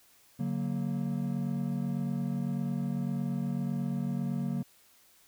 triangle chord, D augmented, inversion none, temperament equal with one note detuned, 143.23 / 185 / 233.1 Hz, D3 / F#3 / A#3, -43 / 0 / 0 cents, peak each -32 dBFS, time 0.39-4.63 s, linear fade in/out 10 ms, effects white hiss -62 dBFS RMS until 5.27 s

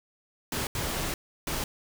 pink noise bursts at uneven times, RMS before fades -31 dBFS, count 3, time 0.52-0.67 / 0.75-1.14 / 1.47-1.64 s, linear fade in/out 2 ms, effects none

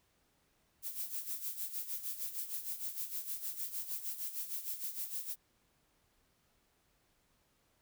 violet noise with tremolo, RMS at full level -38 dBFS, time 0.82-5.36 s, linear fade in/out 50 ms, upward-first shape sine, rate 6.5 Hz, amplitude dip 70%, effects pink hiss -74 dBFS RMS until 7.81 s

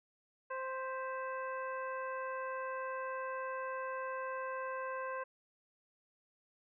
harmonic tone with a mistuned harmonic, 523.3 Hz, C5, in tune, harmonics 1 / 2 / 3 / 4 / 5, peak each -41 / -41 / -45 / -55 / -54 dBFS, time 0.5-5.24 s, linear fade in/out 10 ms, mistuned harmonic 4, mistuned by -94 cents, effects none

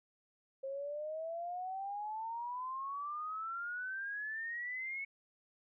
sine exponential sweep, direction up, 533 to 2217 Hz, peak -38 dBFS, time 0.63-5.05 s, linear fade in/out 10 ms, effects none

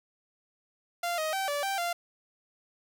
sawtooth tone with pitch steps, 693 / 627 / 773 / 578 / 783 / 693 Hz, F5 / D#5 / G5 / D5 / G5 / F5, -14 / +13 / -24 / -28 / -2 / -14 cents, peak -25 dBFS, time 1.03-1.93 s, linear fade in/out 5 ms, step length 150 ms, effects none

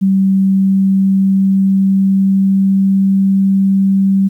sine tone with pitch glide, 192.8 to 194.25 Hz, G3 to G3, -28 to -16 cents, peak -8 dBFS, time 0.01-4.29 s, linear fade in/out 20 ms, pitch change +12 cents, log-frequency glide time 0.3-3.37 s, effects 8-bit

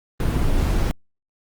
brown noise, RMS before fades -19 dBFS, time 0.2-0.91 s, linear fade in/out 0 ms, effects Opus 24 kbps

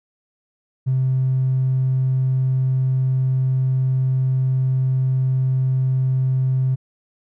triangle tone with tanh clipping, 130.7 Hz, C3, 1 cent flat, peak -15 dBFS, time 0.86-6.76 s, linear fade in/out 20 ms, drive 1 dB, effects none

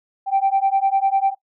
sine beating tone pair, 776 / 786 Hz, G5 / G5, -18 / +4 cents, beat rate 10 Hz, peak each -17 dBFS, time 0.26-1.35 s, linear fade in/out 50 ms, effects noise-tail reverb RT60 0.1 s tail -19 dB re dry + tanh soft clip ceiling -10 dBFS

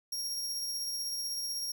sawtooth tone with tremolo, 5588 Hz, F8, in tune, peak -30 dBFS, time 0.12-1.72 s, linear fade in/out 5 ms, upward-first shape sine, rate 16 Hz, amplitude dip 25%, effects none

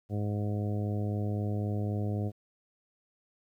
harmonic tone, 103.83 Hz, G#2, in tune, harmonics 1 / 2 / 3 / 4 / 5 / 6 / 7, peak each -30 / -36 / -40 / -42 / -44 / -46 / -47 dBFS, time 0.09-2.32 s, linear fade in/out 50 ms, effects 11-bit

